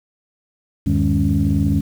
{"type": "tone cluster", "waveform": "sine", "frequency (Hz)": [77.9, 97.7, 153.5, 204.4, 278.6], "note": ["D#2", "G2", "D#3", "G#3", "C#4"], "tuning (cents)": [3, -5, -23, -27, 9], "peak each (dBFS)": -20, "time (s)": [0.86, 1.81], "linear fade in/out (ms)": 10, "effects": ["tanh soft clip ceiling -6 dBFS", "7-bit"]}